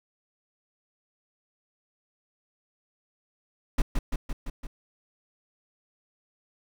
brown noise with echo, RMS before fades -21 dBFS, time 3.78-3.82 s, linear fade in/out 5 ms, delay 170 ms, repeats 5, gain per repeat -3 dB, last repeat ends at 4.67 s, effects none

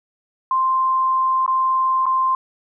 sine tone with dropouts, 1046.5 Hz, C6, in tune, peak -15 dBFS, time 0.51-2.35 s, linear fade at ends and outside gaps 2 ms, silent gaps 1.463-1.478 / 2.057-2.064 s, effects none

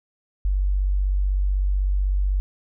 sine tone, 48 Hz, G1, 36 cents flat, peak -18 dBFS, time 0.45-2.4 s, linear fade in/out 0 ms, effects none

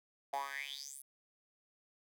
10% pulse tone with high-pass filter sweep, 138.5 Hz, C#3, 1 cent flat, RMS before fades -43 dBFS, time 0.33-1.02 s, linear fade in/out 5 ms, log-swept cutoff 720 to 11000 Hz, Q 7.4, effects none

